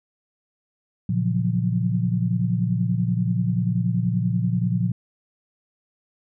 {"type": "chord", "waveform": "sine", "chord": "Gb major seventh", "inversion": "first", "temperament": "equal", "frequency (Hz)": [116.54, 138.59, 174.61, 185], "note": ["Bb2", "Db3", "F3", "Gb3"], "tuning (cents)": [0, 0, 0, 0], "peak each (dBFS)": [-23, -29, -23, -28], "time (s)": [1.09, 4.92], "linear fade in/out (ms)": 5, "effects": []}